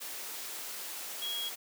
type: tone in noise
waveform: sine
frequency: 3300 Hz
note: G#7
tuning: 12 cents flat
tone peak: -34 dBFS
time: 1.21-1.5 s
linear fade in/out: 20 ms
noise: white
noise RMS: -41 dBFS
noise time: 0-1.56 s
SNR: +4 dB
effects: high-pass 300 Hz 12 dB/octave